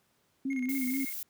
sine tone with vibrato, 261.6 Hz, C4, in tune, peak -29 dBFS, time 0.45-1.05 s, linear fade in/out 5 ms, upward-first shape sine, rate 4.2 Hz, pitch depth 78 cents each way
triangle tone with tremolo, 2152 Hz, C7, 48 cents sharp, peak -36 dBFS, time 0.5-1.13 s, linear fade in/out 5 ms, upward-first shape square, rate 16 Hz, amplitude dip 75%
violet noise, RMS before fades -38 dBFS, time 0.69-1.23 s, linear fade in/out 2 ms
effects pink hiss -71 dBFS RMS until 1.29 s + high-pass 100 Hz 12 dB/octave

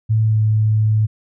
sine tone with pitch glide, 110 to 108.24 Hz, A2 to A2, 0 to -28 cents, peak -12 dBFS, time 0.09-1.07 s, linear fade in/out 20 ms, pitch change -28 cents, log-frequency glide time 0.23-0.4 s, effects none

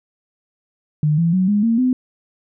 sine tone with pitch steps, 151.1 / 167.66 / 186.03 / 206.4 / 229 / 254.1 Hz, D3 / E3 / F#3 / G#3 / A#3 / B3, +50 / +30 / +10 / -10 / -31 / +49 cents, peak -13 dBFS, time 1.03-1.93 s, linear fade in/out 2 ms, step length 150 ms, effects none

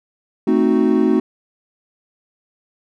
triangle chord, A diminished seventh, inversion none, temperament equal with one note detuned, 221 / 261.6 / 311.1 / 370 Hz, A3 / C4 / Eb4 / Gb4, +8 / 0 / 0 / 0 cents, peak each -16 dBFS, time 0.47-1.2 s, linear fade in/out 5 ms, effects none

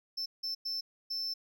triangle tone bursts at uneven times, 5310 Hz, E8, 12 cents sharp, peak -32 dBFS, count 4, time 0.17-0.26 / 0.43-0.55 / 0.65-0.81 / 1.1-1.34 s, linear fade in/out 10 ms, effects none

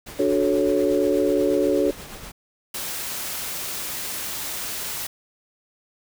pink noise with tremolo, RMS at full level -37 dBFS, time 0.06-2.32 s, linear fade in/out 10 ms, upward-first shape triangle, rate 8.3 Hz, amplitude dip 40%
sine chord, D major seventh, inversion none, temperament equal with one note detuned, 293.7 / 370 / 436.2 / 554.4 Hz, D4 / F#4 / A4 / C#5, 0 / 0 / -15 / 0 cents, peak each -23 dBFS, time 0.19-1.91 s, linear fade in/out 5 ms
white noise, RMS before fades -30 dBFS, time 2.74-5.07 s, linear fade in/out 5 ms
effects none

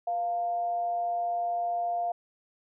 sine tone with amplitude modulation, 698.5 Hz, F5, in tune, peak -25 dBFS, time 0.07-2.12 s, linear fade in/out 5 ms, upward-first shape sine, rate 209 Hz, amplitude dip 35%, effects none

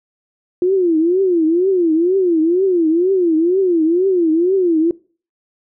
sine tone with vibrato, 349.1 Hz, F4, 1 cent flat, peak -11 dBFS, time 0.62-4.91 s, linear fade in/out 2 ms, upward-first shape triangle, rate 2.1 Hz, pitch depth 210 cents each way, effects noise-tail reverb RT60 0.4 s tail -22 dB re dry

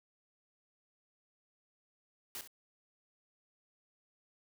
white noise with echo, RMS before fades -43 dBFS, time 2.35-2.41 s, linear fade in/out 0 ms, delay 65 ms, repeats 1, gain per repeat -11 dB, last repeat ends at 2.475 s, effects none

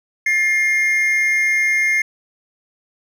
triangle tone pair together, 1759.1 / 2123 Hz, A6 / C7, -1 / +25 cents, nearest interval minor third, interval 326 cents, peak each -21 / -13 dBFS, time 0.26-2.02 s, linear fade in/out 5 ms, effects none

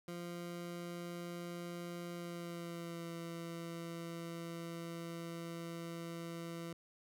20% pulse tone with pitch glide, 173.3 to 168.07 Hz, F3 to E3, -13 to +34 cents, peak -38 dBFS, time 0.08-6.73 s, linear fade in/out 2 ms, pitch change -53 cents, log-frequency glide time 2.12-3.13 s, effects none

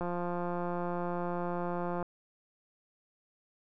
click train, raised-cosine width 1 ms, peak -22 dBFS, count 354, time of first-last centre 0.01-2.027 s, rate 175 Hz, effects none

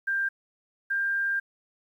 sine tone pair in turn, 1588 / 1594.5 Hz, G6 / G6, +22 / +29 cents, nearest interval unison, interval 7 cents, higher second, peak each -24 dBFS, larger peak neither, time 0.07-0.29 / 0.9-1.4 s, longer second, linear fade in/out 10 ms, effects 10-bit

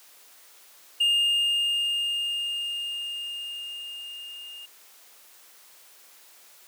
triangle tone with level ramp, 2825 Hz, F7, 19 cents sharp, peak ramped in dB -17 to -38 dBFS, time 1-4.66 s, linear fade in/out 10 ms, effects white hiss -53 dBFS RMS until 6.67 s + high-pass 400 Hz 12 dB/octave

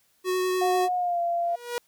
square tone with vibrato, 368.7 Hz, F#4, 6 cents flat, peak -24 dBFS, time 0.24-0.89 s, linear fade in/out 50 ms, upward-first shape triangle, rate 10 Hz, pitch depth 12 cents each way
sine tone with pitch glide, 724 to 688.1 Hz, F#5 to F5, -38 to -26 cents, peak -23 dBFS, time 0.61-1.56 s, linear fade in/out 10 ms, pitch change -88 cents, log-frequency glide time 0.96-1.2 s
sawtooth tone with exponential growth, 481 Hz, B4, 46 cents flat, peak -21 dBFS, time 1.4-1.78 s, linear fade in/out 0 ms, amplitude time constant 81 ms
effects white hiss -66 dBFS RMS until 1.87 s

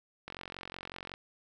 click train, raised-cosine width 0.3 ms, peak -25 dBFS, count 40, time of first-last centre 0.28-1.139 s, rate 45.4 Hz, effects none

